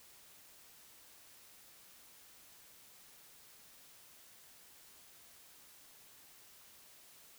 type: silence
effects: white hiss -60 dBFS RMS until 7.38 s